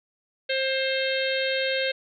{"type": "harmonic tone", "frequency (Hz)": 530, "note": "C5", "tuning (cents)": 22, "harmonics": [1, 3, 4, 5, 6, 7, 8], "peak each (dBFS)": [-26, -31, -32, -33, -34, -34, -35], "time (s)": [0.49, 1.92], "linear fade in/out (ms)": 10, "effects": []}